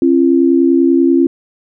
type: tone pair together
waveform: sine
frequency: 270 / 340.2 Hz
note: C#4 / F4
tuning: -45 / -45 cents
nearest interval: major third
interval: 400 cents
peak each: -10 dBFS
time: 0.02-1.27 s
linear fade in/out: 2 ms
effects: none